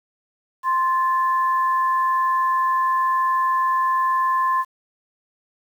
sine tone pair together, 1046.5 / 1741.8 Hz, C6 / A6, 0 / -18 cents, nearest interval major sixth, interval 882 cents, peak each -17 / -29 dBFS, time 0.63-4.65 s, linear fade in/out 50 ms, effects 8-bit

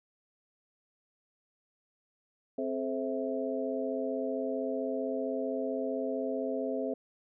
harmonic tone with a mistuned harmonic, 131.2 Hz, C3, 5 cents sharp, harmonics 2 / 3 / 4 / 5, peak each -35 / -36 / -36 / -37 dBFS, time 2.58-6.94 s, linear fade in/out 5 ms, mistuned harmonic 3, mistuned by +150 cents, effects none

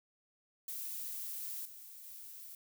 violet noise with level steps, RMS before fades -42 / -52 / -50 dBFS, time 0.68-2.55 s, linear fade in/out 2 ms, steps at 1.65 / 2.04 s, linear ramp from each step 5 ms, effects none

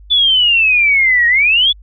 sine exponential two-way sweep, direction down then up, 3497 to 1864.7 to 3497 Hz, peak -8 dBFS, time 0.1-1.73 s, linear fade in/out 20 ms, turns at 1.27 s, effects added 50 Hz sine -36 dBFS peak until 1.82 s

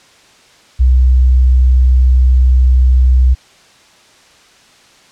sine tone, 63.4 Hz, B1, 46 cents sharp, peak -5 dBFS, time 0.79-3.35 s, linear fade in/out 20 ms, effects white hiss -45 dBFS RMS until 5.11 s + low-pass 6000 Hz 12 dB/octave

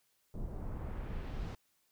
brown noise with low-pass filter sweep, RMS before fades -40 dBFS, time 0.34-1.55 s, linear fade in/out 2 ms, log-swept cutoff 570 to 5900 Hz, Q 0.89, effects white hiss -75 dBFS RMS until 1.91 s

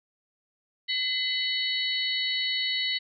sine tone cluster, 2032 / 3001 / 3842 / 4380 Hz, B6 / F#7 / B7 / C#8, +49 / +24 / -48 / -22 cents, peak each -31 dBFS, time 0.88-2.99 s, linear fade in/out 20 ms, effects none

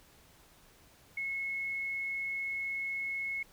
sine tone, 2182 Hz, C#7, 28 cents flat, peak -33 dBFS, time 1.17-3.43 s, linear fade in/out 5 ms, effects pink hiss -61 dBFS RMS until 3.52 s

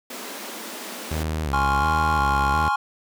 pink high-pass noise, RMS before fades -35 dBFS, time 0.1-1.23 s, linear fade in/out 5 ms, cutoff 200 Hz, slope 96 dB/octave
sawtooth tone with vibrato, 73.7 Hz, D2, 7 cents sharp, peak -20 dBFS, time 1.11-2.69 s, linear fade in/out 5 ms, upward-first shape square, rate 1.4 Hz, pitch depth 110 cents each way
triangle chord, Db major seventh, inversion second, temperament equal, 830.6 / 1046.5 / 1108.7 / 1396.9 Hz, Ab5 / C6 / Db6 / F6, 0 / 0 / 0 / 0 cents, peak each -21 / -24 / -25 / -24 dBFS, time 1.53-2.76 s, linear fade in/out 5 ms
effects none

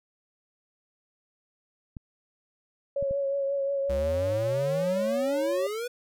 clicks, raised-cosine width 5 ms, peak -26 dBFS, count 3, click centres 1.968 / 3.026 / 3.11 s
sine tone with vibrato, 554.4 Hz, C#5, in tune, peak -25 dBFS, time 2.96-5.67 s, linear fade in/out 5 ms, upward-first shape triangle, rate 5.6 Hz, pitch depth 29 cents each way
square exponential sweep, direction up, 65.41 to 498.2 Hz, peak -31 dBFS, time 3.89-5.88 s, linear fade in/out 10 ms
effects none

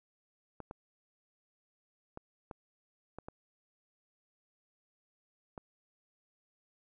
clicks, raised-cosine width 1 ms, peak -29 dBFS, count 7, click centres 0.603 / 0.711 / 2.174 / 2.512 / 3.186 / 3.285 / 5.578 s, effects none

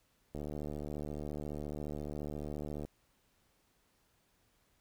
click train, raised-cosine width 2 ms, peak -28 dBFS, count 187, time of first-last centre 0.35-2.85 s, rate 74.4 Hz, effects pink hiss -73 dBFS RMS until 4.8 s

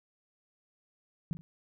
sine tone with echo, 164.8 Hz, E3, in tune, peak -29 dBFS, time 1.31-1.33 s, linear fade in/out 0 ms, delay 40 ms, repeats 2, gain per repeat -11 dB, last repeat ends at 1.41 s, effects none

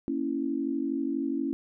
sine chord, A# diminished, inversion none, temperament equal, 233.1 / 277.2 / 329.6 Hz, A#3 / C#4 / E4, 0 / 0 / 0 cents, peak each -35 / -29 / -32 dBFS, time 0.08-1.53 s, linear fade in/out 0 ms, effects none

